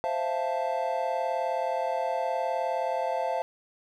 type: chord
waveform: triangle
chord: F major seventh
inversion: second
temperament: equal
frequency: 523.3 / 659.3 / 698.5 / 880 Hz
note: C5 / E5 / F5 / A5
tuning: 0 / 0 / 0 / 0 cents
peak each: -30 dBFS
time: 0.04-3.42 s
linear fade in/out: 0 ms
effects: none